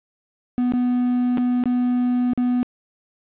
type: tone with dropouts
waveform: triangle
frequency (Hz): 246.9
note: B3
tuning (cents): 0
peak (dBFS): -15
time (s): 0.58-2.63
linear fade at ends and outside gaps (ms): 0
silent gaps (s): 0.721-0.736 / 1.373-1.381 / 1.638-1.657 / 2.334-2.376
effects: resampled to 8000 Hz + 8-bit